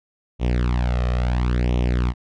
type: tone with flanger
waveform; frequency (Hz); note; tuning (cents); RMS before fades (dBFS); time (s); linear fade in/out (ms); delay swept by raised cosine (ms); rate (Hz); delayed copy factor
sawtooth; 61; B1; -21; -20; 0.39-2.14; 50; 0.32 to 1.62; 0.73; +0.8
effects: low-pass 4000 Hz 12 dB/octave